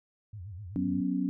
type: tone with vibrato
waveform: sine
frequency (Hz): 95.8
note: G2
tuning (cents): -39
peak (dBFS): -39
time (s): 0.33-1.01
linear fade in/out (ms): 5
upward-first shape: sine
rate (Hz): 7.9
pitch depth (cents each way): 210
type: chord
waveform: sine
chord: F# suspended fourth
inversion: none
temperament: equal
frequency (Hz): 185 / 246.9 / 277.2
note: F#3 / B3 / C#4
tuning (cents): 0 / 0 / 0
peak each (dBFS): -31 / -33 / -30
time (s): 0.76-1.29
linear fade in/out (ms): 0
effects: none